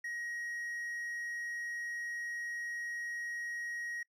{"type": "tone", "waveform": "triangle", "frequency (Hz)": 1890, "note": "A#6", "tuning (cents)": 23, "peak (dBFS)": -36, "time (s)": [0.04, 4.03], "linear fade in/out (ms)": 5, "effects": ["noise-tail reverb RT60 0.1 s tail -24 dB re dry"]}